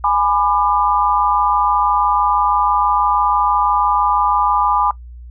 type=chord; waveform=sine; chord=G# diminished; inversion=none; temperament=just; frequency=830.6 / 996.7 / 1196.1 Hz; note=G#5 / B5 / D6; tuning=0 / +16 / +31 cents; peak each=-17 dBFS; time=0.04-4.91 s; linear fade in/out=2 ms; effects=noise-tail reverb RT60 0.1 s tail -19 dB re dry + added 60 Hz sine -32 dBFS peak until 5.3 s

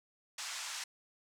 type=band-pass noise; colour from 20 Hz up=white; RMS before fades=-42 dBFS; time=0.38-0.84 s; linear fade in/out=5 ms; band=840 to 7700 Hz; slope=24 dB/octave; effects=none

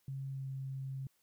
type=tone with pitch glide; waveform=sine; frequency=135.6 to 134.2 Hz; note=C#3 to C3; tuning=-38 to +44 cents; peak=-38 dBFS; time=0.08-1.07 s; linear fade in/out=2 ms; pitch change=-18 cents; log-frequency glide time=0.3-0.45 s; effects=white hiss -75 dBFS RMS until 1.22 s

